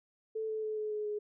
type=tone with pitch steps; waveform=sine; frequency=440 / 435.7 / 431.4 / 427.2 / 423.1 / 418.9 Hz; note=A4 / A4 / A4 / G#4 / G#4 / G#4; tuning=0 / -17 / -34 / +49 / +32 / +15 cents; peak=-33 dBFS; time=0.35-1.19 s; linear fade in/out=10 ms; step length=140 ms; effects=none